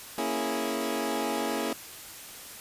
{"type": "chord", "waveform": "20% pulse", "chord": "A# half-diminished seventh", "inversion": "none", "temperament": "equal", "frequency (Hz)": [233.1, 277.2, 329.6, 415.3], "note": ["A#3", "C#4", "E4", "G#4"], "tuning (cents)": [0, 0, 0, 0], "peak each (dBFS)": -29, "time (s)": [0.18, 1.73], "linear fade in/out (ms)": 2, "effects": ["white hiss -44 dBFS RMS until 2.6 s", "resampled to 32000 Hz"]}